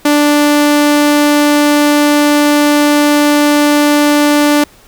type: tone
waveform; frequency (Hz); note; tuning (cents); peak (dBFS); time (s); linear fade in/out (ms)
sawtooth; 293.7; D4; 0; -3; 0.05-4.64; 5
effects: pink hiss -43 dBFS RMS until 4.87 s